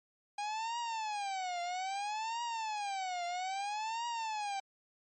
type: tone with vibrato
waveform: 45% pulse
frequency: 813 Hz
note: G#5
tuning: 37 cents flat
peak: -35 dBFS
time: 0.38-4.6 s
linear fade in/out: 5 ms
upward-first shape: triangle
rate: 0.61 Hz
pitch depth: 280 cents each way
effects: MP3 32 kbps